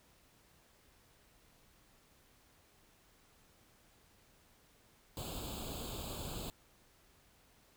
pink noise with comb filter, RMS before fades -43 dBFS, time 5.17-6.5 s, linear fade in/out 0 ms, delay 0.26 ms, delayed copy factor +0.95, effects pink hiss -67 dBFS RMS until 7.76 s

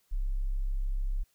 sine tone, 33.37 Hz, C1, 35 cents sharp, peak -27 dBFS, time 0.11-1.24 s, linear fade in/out 20 ms, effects white hiss -71 dBFS RMS until 1.34 s

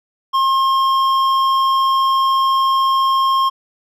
sine tone with hard clipping, 1069 Hz, C6, 37 cents sharp, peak -14 dBFS, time 0.33-3.5 s, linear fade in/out 20 ms, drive 8 dB, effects none

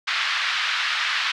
pink band-pass noise, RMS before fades -24 dBFS, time 0.07-1.32 s, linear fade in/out 10 ms, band 1300 to 4200 Hz, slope 24 dB/octave, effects none

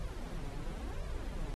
brown noise with flanger, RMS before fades -39 dBFS, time 0-1.54 s, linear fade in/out 0 ms, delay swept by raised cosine 1.7 to 7.2 ms, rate 0.96 Hz, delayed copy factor +0.9, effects AAC 32 kbps

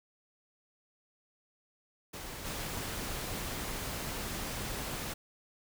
pink noise with level steps, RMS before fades -43 / -38 dBFS, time 2.13-5.14 s, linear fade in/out 10 ms, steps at 2.44 s, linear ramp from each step 20 ms, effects none

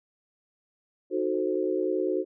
sine chord, D# diminished seventh, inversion none, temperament equal, 311.1 / 370 / 440 / 523.3 Hz, D#4 / F#4 / A4 / C5, 0 / 0 / 0 / 0 cents, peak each -31 / -27 / -32 / -32 dBFS, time 1.1-2.25 s, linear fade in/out 50 ms, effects none

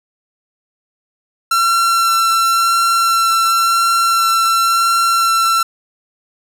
45% pulse tone with vibrato, 1354 Hz, E6, 46 cents sharp, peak -11 dBFS, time 1.51-5.63 s, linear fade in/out 5 ms, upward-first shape sine, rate 0.94 Hz, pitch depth 10 cents each way, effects none

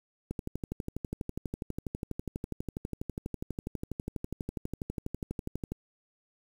click train, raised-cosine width 3 ms, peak -21 dBFS, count 67, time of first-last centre 0.31-5.72 s, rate 12.2 Hz, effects 8-bit

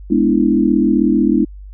sine chord, E dominant seventh, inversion first, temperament equal, 207.7 / 246.9 / 293.7 / 329.6 Hz, G#3 / B3 / D4 / E4, 0 / 0 / 0 / 0 cents, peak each -16 dBFS, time 0.1-1.45 s, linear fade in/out 10 ms, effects added 49 Hz sine -31 dBFS peak until 1.73 s

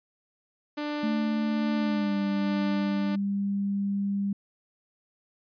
sawtooth tone with tremolo, 296.2 Hz, D4, 15 cents sharp, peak -25 dBFS, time 0.77-3.16 s, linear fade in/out 10 ms, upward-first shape sine, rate 1.2 Hz, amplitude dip 30%
sine tone with pitch glide, 220 to 199.42 Hz, A3 to G3, 0 to +30 cents, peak -25 dBFS, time 1.03-4.33 s, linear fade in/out 5 ms, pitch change -170 cents, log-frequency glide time 1.76-2.16 s
effects resampled to 11025 Hz

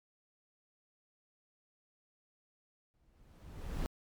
brown noise with exponential growth, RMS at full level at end -34 dBFS, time 2.94-3.86 s, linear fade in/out 0 ms, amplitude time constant 200 ms, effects MP3 96 kbps

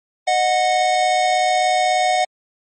square tone pair together, 618 / 734.4 Hz, D#5 / F#5, -12 / -13 cents, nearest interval minor third, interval 299 cents, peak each -22 / -16 dBFS, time 0.27-2.25 s, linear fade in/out 10 ms, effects MP3 32 kbps

